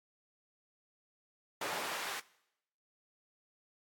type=noise with high-pass filter sweep; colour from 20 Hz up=brown; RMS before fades=-39 dBFS; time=1.61-2.2 s; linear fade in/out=5 ms; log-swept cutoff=650 to 1500 Hz; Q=0.77; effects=noise-tail reverb RT60 0.8 s tail -21 dB re dry + AAC 64 kbps